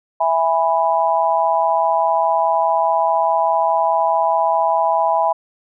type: chord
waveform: sine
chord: E major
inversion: none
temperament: just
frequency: 659.3 / 824.1 / 988.9 Hz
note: E5 / G#5 / B5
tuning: 0 / -14 / +2 cents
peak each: -18 dBFS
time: 0.2-5.33 s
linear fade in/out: 10 ms
effects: none